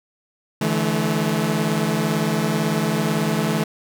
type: chord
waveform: sawtooth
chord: D suspended second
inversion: none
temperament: equal with one note detuned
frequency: 146.83 / 164.81 / 215.5 Hz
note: D3 / E3 / A3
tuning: 0 / 0 / -36 cents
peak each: -22 / -19 / -18 dBFS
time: 0.61-3.64 s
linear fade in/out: 5 ms
effects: none